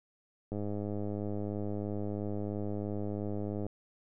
click train, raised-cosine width 2 ms, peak -24 dBFS, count 325, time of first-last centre 0.52-3.666 s, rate 103 Hz, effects none

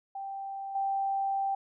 sine tone with level steps, 784 Hz, G5, in tune, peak -35 / -27 dBFS, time 0.15-1.55 s, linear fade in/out 5 ms, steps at 0.75 s, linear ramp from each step 5 ms, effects none

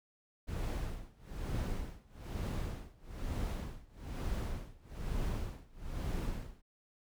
brown noise with tremolo, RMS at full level -35 dBFS, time 0.47-6.62 s, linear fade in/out 20 ms, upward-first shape sine, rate 1.1 Hz, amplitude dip 95%, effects none

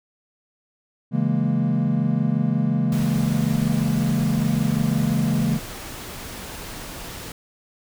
triangle chord, A# half-diminished seventh, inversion first, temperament equal, 138.59 / 164.81 / 207.7 / 233.1 Hz, C#3 / E3 / G#3 / A#3, 0 / 0 / 0 / 0 cents, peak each -22 dBFS, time 1.11-5.6 s, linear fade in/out 50 ms
pink noise, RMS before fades -35 dBFS, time 2.92-7.32 s, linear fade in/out 2 ms
effects none

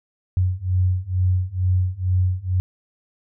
sine beating tone pair, 90.7 / 92.9 Hz, F#2 / F#2, -34 / +7 cents, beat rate 2.2 Hz, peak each -21 / -20 dBFS, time 0.37-2.6 s, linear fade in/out 0 ms, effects none

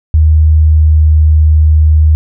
sine tone with pitch glide, 77.78 to 77.33 Hz, D#2 to D#2, 0 to -10 cents, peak -3 dBFS, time 0.14-2.15 s, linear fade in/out 0 ms, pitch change -10 cents, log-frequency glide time 0.61-1.07 s, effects none

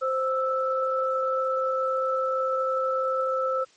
sine tone pair together, 523.2 / 1318.5 Hz, C5 / E6, 0 / 0 cents, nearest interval octave + major third, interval 1600 cents, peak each -25 / -26 dBFS, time 0.01-3.65 s, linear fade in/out 20 ms, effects white hiss -58 dBFS RMS until 3.76 s + MP3 32 kbps

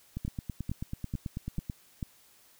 two click trains, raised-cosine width 5 ms, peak -21 / -22 dBFS, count 5 / 15, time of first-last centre 0.25-2.028 / 0.17-1.698 s, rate 2.25 / 9.16 Hz, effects white hiss -61 dBFS RMS until 2.59 s

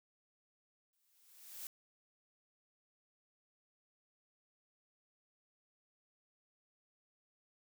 blue noise with exponential growth, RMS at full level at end -44 dBFS, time 0.93-1.67 s, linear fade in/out 1 ms, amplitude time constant 160 ms, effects none

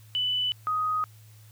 sine tone pair in turn, 2988 / 1251.2 Hz, F#7 / D#6, +16 / +9 cents, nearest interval octave + minor third, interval 1507 cents, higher first, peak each -24 dBFS, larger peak neither, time 0.15-0.52 / 0.67-1.04 s, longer neither, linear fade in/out 0 ms, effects added 108 Hz sine -49 dBFS peak until 1.51 s + white hiss -59 dBFS RMS until 1.51 s

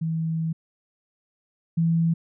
sine tone pair in turn, 162 / 165.6 Hz, E3 / E3, -30 / +8 cents, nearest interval unison, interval 38 cents, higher second, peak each -23 / -18 dBFS, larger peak second, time 0.01-0.53 / 1.77-2.14 s, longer first, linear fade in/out 10 ms, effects none

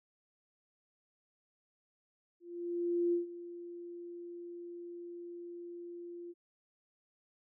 sine tone with ADSR envelope, 346.6 Hz, F4, 13 cents flat, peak -27 dBFS, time 2.4-6.34 s, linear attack 730 ms, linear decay 130 ms, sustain -16 dB, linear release 35 ms, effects none

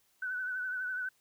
sine tone with vibrato, 1500 Hz, F#6, 23 cents sharp, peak -33 dBFS, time 0.22-1.09 s, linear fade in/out 5 ms, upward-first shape triangle, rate 12 Hz, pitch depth 51 cents each way, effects white hiss -71 dBFS RMS until 1.2 s

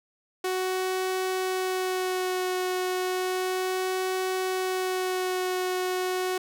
sawtooth tone with vibrato, 370.6 Hz, F#4, 3 cents sharp, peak -22 dBFS, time 0.44-6.38 s, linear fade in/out 5 ms, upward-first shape sine, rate 0.33 Hz, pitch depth 15 cents each way, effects none

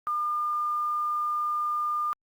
sine tone with quantisation, 1206 Hz, D6, 46 cents sharp, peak -25 dBFS, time 0.07-2.13 s, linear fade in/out 0 ms, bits 9, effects Opus 48 kbps

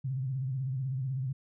sine tone with vibrato, 131.6 Hz, C3, 10 cents sharp, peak -30 dBFS, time 0.04-1.33 s, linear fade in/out 10 ms, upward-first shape sine, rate 16 Hz, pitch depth 95 cents each way, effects none

